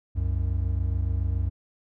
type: tone pair together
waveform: triangle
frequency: 65.41 / 92.5 Hz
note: C2 / F#2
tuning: 0 / 0 cents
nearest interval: tritone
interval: 600 cents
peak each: -24 dBFS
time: 0.15-1.5 s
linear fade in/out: 20 ms
effects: none